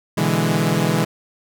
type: chord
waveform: sawtooth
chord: E dominant seventh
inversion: second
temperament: equal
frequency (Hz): 123.47 / 146.83 / 164.81 / 207.7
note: B2 / D3 / E3 / G#3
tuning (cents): 0 / 0 / 0 / 0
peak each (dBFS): -21 / -19 / -16 / -18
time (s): 0.17-1.05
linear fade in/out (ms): 10
effects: none